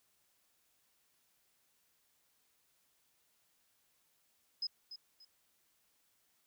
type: tone with echo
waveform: sine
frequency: 5070 Hz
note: D#8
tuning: 32 cents sharp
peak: -34 dBFS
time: 4.62-4.67 s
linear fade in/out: 5 ms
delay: 290 ms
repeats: 2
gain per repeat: -11 dB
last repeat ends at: 5.25 s
effects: white hiss -75 dBFS RMS until 6.46 s